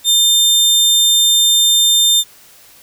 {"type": "tone", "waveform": "sawtooth", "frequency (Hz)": 3600, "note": "A7", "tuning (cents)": 39, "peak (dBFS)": -6, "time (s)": [0.04, 2.24], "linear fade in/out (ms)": 50, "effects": ["white hiss -44 dBFS RMS until 2.82 s"]}